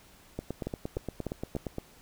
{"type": "two click trains", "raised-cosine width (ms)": 2, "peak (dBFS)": [-19, -20], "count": [4, 13], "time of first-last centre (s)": [[0.67, 1.566], [0.39, 1.784]], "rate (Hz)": [3.35, 8.61], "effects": ["pink hiss -57 dBFS RMS until 2.01 s"]}